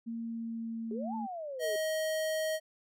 sine tone with pitch glide, 230 to 226.4 Hz, A#3 to A3, -23 to +50 cents, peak -35 dBFS, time 0.06-1.27 s, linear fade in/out 20 ms, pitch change -27 cents, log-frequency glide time 0.19-0.97 s
sine exponential two-way sweep, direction up then down, 388.4 to 904 to 403.6 Hz, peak -37 dBFS, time 0.91-1.76 s, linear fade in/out 2 ms, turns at 1.15 s
square tone, 630 Hz, D#5, 21 cents sharp, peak -31 dBFS, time 1.59-2.6 s, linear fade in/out 50 ms
effects none

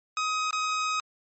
sawtooth tone with dropouts, 1261 Hz, D#6, 23 cents sharp, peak -22 dBFS, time 0.17-1 s, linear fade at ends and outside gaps 1 ms, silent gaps 0.508-0.529 s, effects MP3 32 kbps

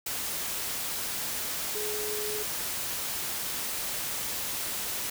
sine tone in noise, 422.4 Hz, G#4, 29 cents sharp, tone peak -34 dBFS, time 1.75-2.43 s, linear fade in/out 5 ms, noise white, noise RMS -33 dBFS, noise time 0.06-5.1 s, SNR -4 dB, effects none

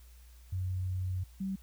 sine tone pair in turn, 92.5 / 192.08 Hz, F#2 / G3, 0 / -35 cents, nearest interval octave + minor second, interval 1265 cents, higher second, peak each -31 / -32 dBFS, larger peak first, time 0.52-1.24 / 1.4-1.56 s, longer first, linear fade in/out 10 ms, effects added 60 Hz sine -52 dBFS peak until 1.62 s + white hiss -64 dBFS RMS until 1.62 s

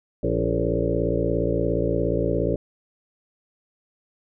harmonic tone with a mistuned harmonic, 57.1 Hz, A#1, 35 cents flat, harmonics 1 / 2 / 3 / 5 / 6 / 7 / 8 / 9 / 10, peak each -29 / -29 / -29 / -29 / -29 / -29 / -29 / -29 / -29 dBFS, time 0.23-2.56 s, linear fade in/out 5 ms, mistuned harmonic 7, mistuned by +59 cents, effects none

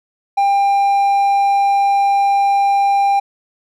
triangle tone, 797 Hz, G5, 28 cents sharp, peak -9 dBFS, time 0.37-3.2 s, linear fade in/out 10 ms, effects none

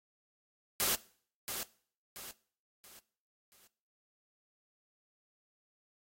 white noise with echo, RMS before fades -31 dBFS, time 0.8-0.95 s, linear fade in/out 0 ms, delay 680 ms, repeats 4, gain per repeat -8 dB, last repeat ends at 3.67 s, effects noise-tail reverb RT60 0.5 s tail -20 dB re dry + AAC 48 kbps

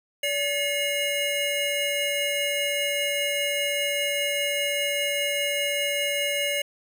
square tone cluster, 574 / 2157 / 2865 Hz, D5 / C#7 / F7, -40 / -48 / +44 cents, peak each -29 dBFS, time 0.23-6.62 s, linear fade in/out 5 ms, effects none

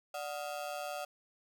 35% pulse ring-modulated tone, 662 Hz, E5, 7 cents sharp, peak -33 dBFS, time 0.14-1.05 s, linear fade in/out 5 ms, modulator 72.9 Hz, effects none

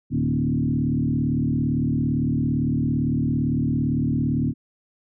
sine tone with frequency modulation, 193.3 Hz, G3, 24 cents flat, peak -19 dBFS, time 0.1-4.54 s, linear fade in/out 50 ms, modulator 37.7 Hz, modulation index 2.5, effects none

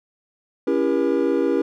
triangle chord, C# diminished seventh, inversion none, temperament just, 277.2 / 332.6 / 399.1 / 479 Hz, C#4 / E4 / G4 / Bb4, 0 / +16 / +31 / +47 cents, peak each -21 dBFS, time 0.67-1.62 s, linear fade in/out 5 ms, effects none

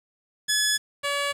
10% pulse tone pair in turn, 1705 / 569 Hz, G#6 / C#5, +45 / +45 cents, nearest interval octave + perfect fifth, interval 1900 cents, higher first, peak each -11 / -16 dBFS, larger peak first, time 0.48-0.78 / 1.03-1.33 s, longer neither, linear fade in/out 20 ms, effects low-pass 10000 Hz 12 dB/octave + 8-bit

